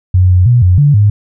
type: tone with pitch steps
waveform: sine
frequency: 91.7 / 90.7 / 121.6 / 90.4 / 144.8 / 103.4 Hz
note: F#2 / F#2 / B2 / F#2 / D3 / G#2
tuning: -15 / -34 / -26 / -40 / -24 / -7 cents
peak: -4 dBFS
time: 0.14-1.1 s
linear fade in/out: 5 ms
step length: 160 ms
effects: none